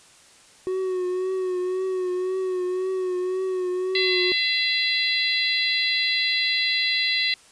triangle tone with vibrato, 369.7 Hz, F#4, 1 cent flat, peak -21 dBFS, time 0.67-4.32 s, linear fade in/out 0 ms, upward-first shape triangle, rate 1.9 Hz, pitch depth 43 cents each way
harmonic tone, 676 Hz, E5, 43 cents sharp, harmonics 3 / 4 / 5 / 6 / 7, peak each -25 / -28 / -28 / -24 / -34 dBFS, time 3.95-7.34 s, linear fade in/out 2 ms
effects white hiss -52 dBFS RMS until 7.51 s + resampled to 22050 Hz

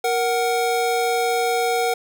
square tone pair together, 468.7 / 744 Hz, A#4 / F#5, +9 / +9 cents, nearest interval minor sixth, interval 800 cents, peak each -22 dBFS, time 0.04-1.94 s, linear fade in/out 5 ms, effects none

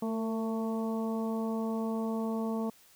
harmonic tone with a mistuned harmonic, 222.7 Hz, A3, 21 cents sharp, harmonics 1 / 2 / 3 / 4 / 5, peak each -31 / -37 / -41 / -43 / -45 dBFS, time 0.02-2.7 s, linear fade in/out 5 ms, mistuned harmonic 2, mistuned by +24 cents, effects white hiss -60 dBFS RMS until 2.95 s

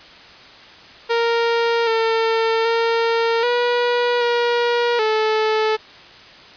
sawtooth tone with pitch steps, 465.2 / 451.3 / 459.6 / 484.4 / 477.4 / 434.9 Hz, A#4 / A4 / A#4 / B4 / A#4 / A4, -4 / +44 / -25 / -34 / +41 / -20 cents, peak -12 dBFS, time 1.09-5.77 s, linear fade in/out 20 ms, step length 780 ms, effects white hiss -42 dBFS RMS until 6.56 s + resampled to 11025 Hz

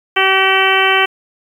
harmonic tone, 383.3 Hz, G4, 39 cents flat, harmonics 1 / 2 / 3 / 4 / 5 / 6 / 7 / 8, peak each -18 / -18 / -18 / -18 / -18 / -18 / -18 / -18 dBFS, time 0.16-1.06 s, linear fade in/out 10 ms, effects 7-bit

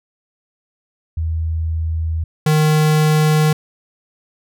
sine / square tone pair in turn, 80.8 / 153.99 Hz, E2 / D#3, -34 / -18 cents, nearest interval major seventh, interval 1116 cents, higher second, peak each -17 / -12 dBFS, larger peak second, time 1.17-2.24 / 2.46-3.53 s, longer neither, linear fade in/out 5 ms, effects none

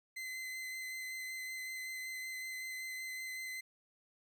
40% pulse tone with vibrato, 2050 Hz, C7, 36 cents flat, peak -40 dBFS, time 0.16-3.61 s, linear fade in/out 10 ms, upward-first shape sine, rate 5.3 Hz, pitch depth 13 cents each way, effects none

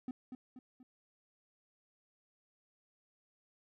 triangle tone with echo, 253.7 Hz, B3, 47 cents sharp, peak -35 dBFS, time 0.08-0.11 s, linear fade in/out 2 ms, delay 240 ms, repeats 3, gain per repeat -6 dB, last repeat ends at 0.83 s, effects none

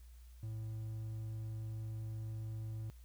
triangle tone, 110 Hz, A2, in tune, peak -38 dBFS, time 0.43-2.9 s, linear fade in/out 0 ms, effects added 60 Hz sine -53 dBFS peak until 3.04 s + white hiss -70 dBFS RMS until 3.04 s

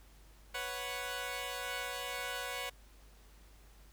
10% pulse chord, B suspended second, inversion none, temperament equal, 493.9 / 554.4 / 740 Hz, B4 / C#5 / F#5, 0 / 0 / 0 cents, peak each -34 dBFS, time 0.54-2.7 s, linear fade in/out 10 ms, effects added 50 Hz sine -57 dBFS peak until 3.92 s + pink hiss -64 dBFS RMS until 3.92 s

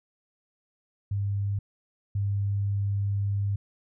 sine tone pair in turn, 100.3 / 100.3 Hz, G2 / G2, +40 / +40 cents, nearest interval unison, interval 0 cents, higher neither, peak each -25 / -24 dBFS, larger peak second, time 1.11-1.59 / 2.15-3.56 s, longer second, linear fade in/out 5 ms, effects none

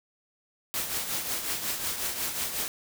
white noise with tremolo, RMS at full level -29 dBFS, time 0.74-2.68 s, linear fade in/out 0 ms, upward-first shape triangle, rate 5.5 Hz, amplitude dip 60%, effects none

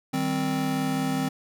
square chord, C minor, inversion first, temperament just, 156.98 / 196.22 / 261.6 Hz, Eb3 / G3 / C4, +16 / +2 / 0 cents, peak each -31 / -33 / -27 dBFS, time 0.13-1.29 s, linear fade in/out 10 ms, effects none

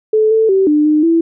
sine tone with pitch steps, 433.7 / 442.8 / 384.6 / 299.5 / 304.2 / 331.3 Hz, A4 / A4 / G4 / D4 / D#4 / E4, -25 / +11 / -33 / +34 / -39 / +9 cents, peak -8 dBFS, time 0.13-1.21 s, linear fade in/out 5 ms, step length 180 ms, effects none

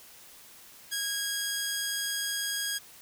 10% pulse tone, 1642 Hz, G#6, 20 cents flat, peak -21 dBFS, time 0.91-2.79 s, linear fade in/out 20 ms, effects white hiss -52 dBFS RMS until 3.01 s

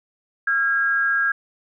sine tone pair together, 1372.4 / 1631 Hz, F6 / G#6, -31 / -32 cents, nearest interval minor third, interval 299 cents, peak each -24 / -18 dBFS, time 0.47-1.32 s, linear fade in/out 5 ms, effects none

